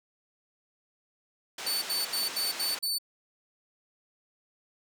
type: band-pass noise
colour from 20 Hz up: white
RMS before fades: -39 dBFS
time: 1.58-2.79 s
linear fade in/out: 5 ms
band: 270 to 5300 Hz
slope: 12 dB/octave
type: tone bursts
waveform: sawtooth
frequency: 4507 Hz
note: C#8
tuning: 28 cents sharp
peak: -25 dBFS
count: 6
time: 1.66-2.985 s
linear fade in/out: 10 ms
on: 160 ms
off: 73 ms
effects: none